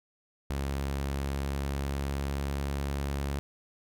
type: tone with pitch glide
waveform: sawtooth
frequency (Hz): 69.1 to 69.82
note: C#2 to C#2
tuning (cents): -5 to +13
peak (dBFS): -26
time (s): 0.5-3.39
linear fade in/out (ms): 0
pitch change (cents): +18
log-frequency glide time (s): 1.07-2.74
effects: none